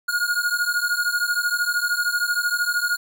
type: beating tone pair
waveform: square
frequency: 1430 / 1443 Hz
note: F6 / F#6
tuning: +41 / -44 cents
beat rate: 13 Hz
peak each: -24 dBFS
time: 0.08-2.97 s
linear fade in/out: 10 ms
effects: none